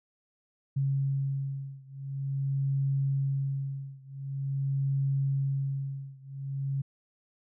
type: beating tone pair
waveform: sine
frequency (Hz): 137 / 137.46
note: C#3 / C#3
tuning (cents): -20 / -14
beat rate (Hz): 0.46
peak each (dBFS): -30 / -31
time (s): 0.76-6.82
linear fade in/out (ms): 10
effects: none